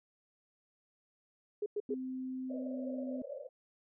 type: tone bursts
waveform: sine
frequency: 415.3 Hz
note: G#4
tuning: in tune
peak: -32 dBFS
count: 3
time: 1.62-1.943 s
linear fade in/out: 5 ms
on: 41 ms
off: 100 ms
type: tone with pitch glide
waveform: sine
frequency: 258.6 to 256.5 Hz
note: C4 to C4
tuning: -20 to -34 cents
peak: -37 dBFS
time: 1.89-3.22 s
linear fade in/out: 2 ms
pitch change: -14 cents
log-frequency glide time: 2.51-2.86 s
type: band-pass noise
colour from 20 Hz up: pink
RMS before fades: -45 dBFS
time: 2.49-3.49 s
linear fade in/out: 10 ms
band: 520 to 600 Hz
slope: 96 dB/octave
effects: none